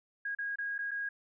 sine tone with dropouts, 1639 Hz, G#6, 23 cents flat, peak -33 dBFS, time 0.25-1.09 s, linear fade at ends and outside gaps 5 ms, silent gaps 0.35-0.386 / 0.558-0.585 / 0.781-0.788 / 0.91-0.914 s, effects none

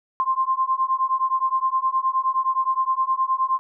sine beating tone pair, 1046.5 / 1056.1 Hz, C6 / C6, 0 / +16 cents, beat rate 9.6 Hz, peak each -22 dBFS, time 0.2-3.59 s, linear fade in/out 0 ms, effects none

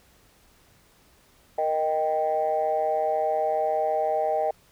sine chord, Eb major, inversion second, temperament equal, 466.2 / 622.3 / 784 Hz, Bb4 / Eb5 / G5, 0 / 0 / 0 cents, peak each -29 / -24 / -25 dBFS, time 1.58-4.51 s, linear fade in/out 5 ms, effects tanh soft clip ceiling -15 dBFS + pink hiss -59 dBFS RMS until 4.71 s

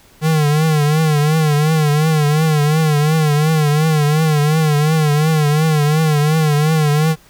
square tone with vibrato, 152.9 Hz, D#3, 30 cents flat, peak -12 dBFS, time 0.21-7.16 s, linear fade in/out 50 ms, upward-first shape triangle, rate 2.8 Hz, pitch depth 95 cents each way, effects pink hiss -48 dBFS RMS until 7.29 s

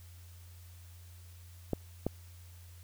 clicks, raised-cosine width 2 ms, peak -17 dBFS, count 2, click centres 1.733 / 2.066 s, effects added 87 Hz sine -50 dBFS peak until 2.83 s + white hiss -61 dBFS RMS until 2.83 s

